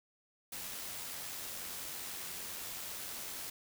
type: noise with amplitude modulation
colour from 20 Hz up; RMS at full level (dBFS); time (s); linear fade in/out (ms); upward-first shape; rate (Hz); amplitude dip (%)
white; -42; 0.52-3.5; 5; sine; 90.3; 25
effects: none